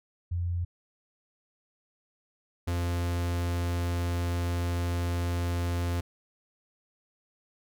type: tone pair in turn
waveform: sine / 45% pulse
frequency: 87.31 / 86.88 Hz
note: F2 / F2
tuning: 0 / -8 cents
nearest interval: unison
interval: 8 cents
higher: first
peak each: -27 dBFS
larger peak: neither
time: 0.31-0.65 / 2.67-6.01 s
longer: second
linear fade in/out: 10 ms
effects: none